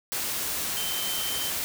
sine tone in noise, 3101 Hz, G7, 19 cents flat, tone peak -33 dBFS, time 0.77-1.5 s, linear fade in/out 0 ms, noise white, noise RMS -30 dBFS, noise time 0.12-1.64 s, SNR -6 dB, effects none

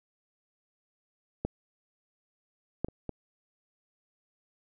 clicks, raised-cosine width 2 ms, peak -16 / -15 / -29 / -21 dBFS, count 4, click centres 1.45 / 2.846 / 2.885 / 3.093 s, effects none

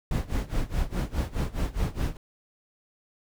brown noise with tremolo, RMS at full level -25 dBFS, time 0.11-2.17 s, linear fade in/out 2 ms, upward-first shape sine, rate 4.8 Hz, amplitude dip 90%, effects none

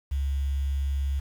sine tone with quantisation, 69 Hz, C#2, 7 cents flat, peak -24 dBFS, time 0.11-1.2 s, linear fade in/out 10 ms, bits 8, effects none

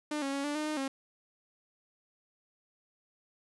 sawtooth tone with pitch steps, 299.8 / 274.6 / 278.1 / 292.4 / 304.4 / 306.2 / 270.4 Hz, D4 / C#4 / C#4 / D4 / D#4 / D#4 / C#4, +36 / -16 / +6 / -7 / -38 / -28 / -43 cents, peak -28 dBFS, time 0.11-0.88 s, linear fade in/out 5 ms, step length 110 ms, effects resampled to 24000 Hz

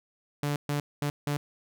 sawtooth tone bursts at uneven times, 145.4 Hz, D3, 17 cents flat, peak -23 dBFS, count 4, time 0.43-0.56 / 0.69-0.8 / 1.02-1.1 / 1.27-1.37 s, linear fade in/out 2 ms, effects none

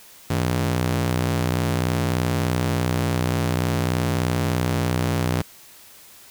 sawtooth ring-modulated tone, 123.9 Hz, B2, 6 cents sharp, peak -13 dBFS, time 0.3-5.42 s, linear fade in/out 5 ms, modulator 31.7 Hz, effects white hiss -47 dBFS RMS until 6.3 s

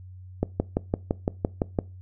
click train, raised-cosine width 2 ms, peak -9 dBFS, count 9, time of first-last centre 0.43-1.788 s, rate 5.89 Hz, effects noise-tail reverb RT60 0.3 s tail -22 dB re dry + added 92 Hz sine -41 dBFS peak until 2.01 s

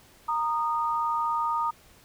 sine tone pair together, 928.3 / 1232 Hz, A#5 / D#6, -7 / -17 cents, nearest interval perfect fourth, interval 490 cents, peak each -27 dBFS, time 0.28-1.71 s, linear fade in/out 10 ms, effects pink hiss -56 dBFS RMS until 2.04 s

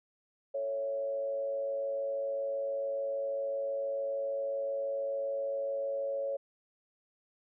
sine tone with frequency modulation, 554.4 Hz, C#5, in tune, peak -31 dBFS, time 0.54-6.37 s, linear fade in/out 10 ms, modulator 107 Hz, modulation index 0.43, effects none

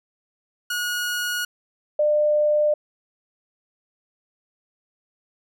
sawtooth / sine tone pair in turn, 1449 / 599.1 Hz, F#6 / D5, -37 / +34 cents, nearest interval octave + minor third, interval 1529 cents, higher first, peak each -20 / -16 dBFS, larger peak second, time 0.7-1.45 / 1.99-2.74 s, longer neither, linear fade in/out 5 ms, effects none

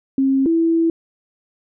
sine tone pair in turn, 269 / 330.1 Hz, C4 / E4, +48 / +2 cents, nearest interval major third, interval 354 cents, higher second, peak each -13 dBFS, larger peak neither, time 0.18-0.46 / 0.46-0.9 s, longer second, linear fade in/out 2 ms, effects none

